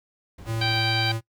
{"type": "noise", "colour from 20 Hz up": "brown", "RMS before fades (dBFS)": -38, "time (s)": [0.38, 0.8], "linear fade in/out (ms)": 5}
{"type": "tone", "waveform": "square", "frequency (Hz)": 112.9, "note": "A2", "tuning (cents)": 45, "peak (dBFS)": -26, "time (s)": [0.45, 1.21], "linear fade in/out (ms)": 50}
{"type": "harmonic tone", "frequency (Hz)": 781, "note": "G5", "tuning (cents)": -7, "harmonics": [1, 2, 3, 4, 5, 6], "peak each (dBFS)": [-30, -30, -30, -30, -30, -30], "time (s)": [0.61, 1.12], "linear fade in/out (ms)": 5}
{"effects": ["noise-tail reverb RT60 0.1 s tail -21 dB re dry", "high-pass 60 Hz 12 dB/octave"]}